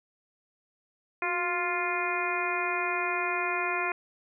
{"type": "harmonic tone with a mistuned harmonic", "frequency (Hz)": 350, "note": "F4", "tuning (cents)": 4, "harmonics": [1, 2, 3, 4, 5, 6, 7], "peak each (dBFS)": [-35, -35, -33, -35, -37, -35, -33], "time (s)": [1.22, 3.92], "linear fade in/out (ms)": 2, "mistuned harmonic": 1, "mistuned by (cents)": 68, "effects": []}